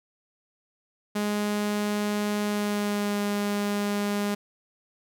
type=tone with pitch glide; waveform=sawtooth; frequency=207.7 to 204.5 Hz; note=G#3 to G#3; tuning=0 to -26 cents; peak=-21 dBFS; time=1.15-4.35 s; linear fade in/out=10 ms; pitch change=-26 cents; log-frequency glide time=2.43-3.2 s; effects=none